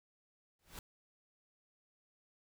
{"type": "noise with exponential growth", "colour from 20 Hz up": "pink", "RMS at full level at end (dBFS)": -44, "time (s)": [0.59, 0.79], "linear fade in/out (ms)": 2, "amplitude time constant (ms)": 43, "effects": []}